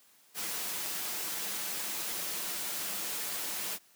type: noise with comb filter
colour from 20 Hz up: white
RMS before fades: -36 dBFS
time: 0.34-3.79 s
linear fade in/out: 50 ms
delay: 7.6 ms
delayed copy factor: -0.5
effects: white hiss -63 dBFS RMS until 3.95 s + high-pass 150 Hz 12 dB/octave